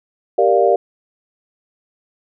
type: chord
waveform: sine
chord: G minor seventh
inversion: none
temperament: equal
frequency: 392 / 466.2 / 587.3 / 698.5 Hz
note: G4 / Bb4 / D5 / F5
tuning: 0 / 0 / 0 / 0 cents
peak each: -16 dBFS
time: 0.38-0.76 s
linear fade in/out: 5 ms
effects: none